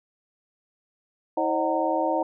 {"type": "tone cluster", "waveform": "sine", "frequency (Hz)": [322.6, 535, 613, 748, 919], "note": ["E4", "C5", "D#5", "F#5", "A#5"], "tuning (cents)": [-37, 38, -26, 19, -25], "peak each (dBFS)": -28, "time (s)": [1.37, 2.23], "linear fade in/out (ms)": 5, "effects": []}